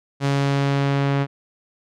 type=tone with low-pass filter sweep; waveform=sawtooth; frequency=139.6 Hz; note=C#3; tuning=13 cents sharp; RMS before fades=-20 dBFS; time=0.2-1.27 s; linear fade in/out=50 ms; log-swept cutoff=6600 to 2700 Hz; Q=0.75; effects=none